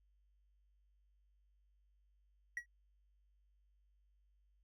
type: tone with exponential decay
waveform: triangle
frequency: 1918 Hz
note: A#6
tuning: 49 cents sharp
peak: -33 dBFS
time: 2.57-2.66 s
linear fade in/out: 2 ms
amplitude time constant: 19 ms
effects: added 50 Hz sine -70 dBFS peak until 4.63 s